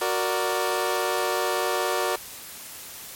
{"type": "chord", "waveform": "20% pulse", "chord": "Gb augmented", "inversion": "none", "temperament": "equal", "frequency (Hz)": [370, 466.2, 587.3], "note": ["Gb4", "Bb4", "D5"], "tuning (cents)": [0, 0, 0], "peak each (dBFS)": [-22, -23, -23], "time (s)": [0.01, 2.16], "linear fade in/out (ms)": 5, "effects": ["white hiss -40 dBFS RMS until 3.15 s", "MP3 64 kbps"]}